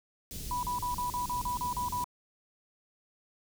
pink band-stop noise, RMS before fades -40 dBFS, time 0.31-2.04 s, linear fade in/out 0 ms, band 240 to 4700 Hz, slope 12 dB/octave
sine tone bursts, 983 Hz, B5, 8 cents flat, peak -30 dBFS, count 10, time 0.51-2.043 s, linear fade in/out 2 ms, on 120 ms, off 37 ms
effects none

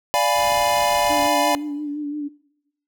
square chord, D diminished seventh, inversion none, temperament equal, 587.3 / 698.5 / 830.6 / 987.8 Hz, D5 / F5 / Ab5 / Cb6, 0 / 0 / 0 / 0 cents, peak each -23 dBFS, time 0.14-1.55 s, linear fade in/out 0 ms
pink noise, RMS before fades -37 dBFS, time 0.34-1.31 s, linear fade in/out 50 ms
sine tone with vibrato, 294 Hz, D4, 2 cents sharp, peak -24 dBFS, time 1.09-2.29 s, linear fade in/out 20 ms, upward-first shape sine, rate 5.8 Hz, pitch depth 40 cents each way
effects noise-tail reverb RT60 0.9 s tail -22 dB re dry

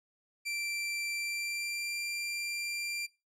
sawtooth tone with pitch glide, 2349 to 2371 Hz, D7 to D7, 0 to +16 cents, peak -30 dBFS, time 0.45-3.07 s, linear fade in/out 20 ms, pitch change +16 cents, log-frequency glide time 1.13-1.98 s, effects noise-tail reverb RT60 0.3 s tail -25 dB re dry + low-pass 11000 Hz 12 dB/octave

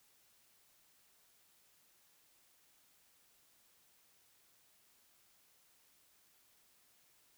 silence, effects white hiss -70 dBFS RMS until 7.37 s

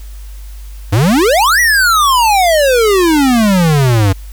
square exponential two-way sweep, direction up then down, 93.4 to 1975.5 to 93.4 Hz, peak -8 dBFS, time 0.92-4.13 s, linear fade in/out 10 ms, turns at 1.6 s, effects added 50 Hz sine -26 dBFS peak until 4.32 s + white hiss -43 dBFS RMS until 4.32 s

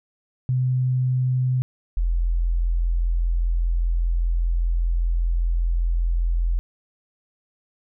sine tone pair in turn, 127.7 / 42.52 Hz, C3 / F1, -42 / -46 cents, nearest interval octave + perfect fifth, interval 1904 cents, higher first, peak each -18 dBFS, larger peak neither, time 0.49-1.62 / 1.97-6.59 s, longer second, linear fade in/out 0 ms, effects none

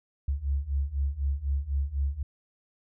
sine beating tone pair, 67.5 / 71.5 Hz, C#2 / D2, -45 / -46 cents, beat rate 4 Hz, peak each -30 / -28 dBFS, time 0.28-2.23 s, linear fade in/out 5 ms, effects none

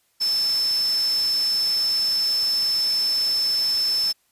sine tone in noise, 5274 Hz, E8, in tune, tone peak -19 dBFS, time 0.2-4.13 s, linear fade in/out 20 ms, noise white, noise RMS -35 dBFS, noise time 0.2-4.13 s, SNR +13 dB, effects white hiss -66 dBFS RMS until 4.31 s + resampled to 32000 Hz

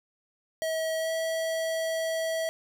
square tone with pitch glide, 642 to 649.5 Hz, E5 to E5, -46 to -26 cents, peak -28 dBFS, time 0.62-2.49 s, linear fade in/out 0 ms, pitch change +20 cents, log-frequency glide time 0.98-1.11 s, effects none

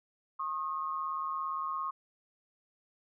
sine tone pair together, 1081 / 1238.5 Hz, C#6 / D#6, -44 / -8 cents, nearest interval major second, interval 236 cents, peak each -34 / -37 dBFS, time 0.39-1.91 s, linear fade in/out 10 ms, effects none

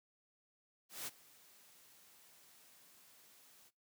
white noise with ADSR envelope, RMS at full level -42 dBFS, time 0.89-3.71 s, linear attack 180 ms, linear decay 28 ms, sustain -22 dB, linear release 40 ms, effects noise-tail reverb RT60 0.2 s tail -20 dB re dry + high-pass 100 Hz 12 dB/octave

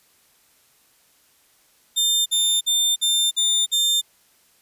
sawtooth tone bursts, 3600 Hz, A7, 39 cents sharp, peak -14 dBFS, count 6, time 1.96-4.015 s, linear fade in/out 20 ms, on 300 ms, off 51 ms, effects white hiss -59 dBFS RMS until 4.61 s + resampled to 32000 Hz

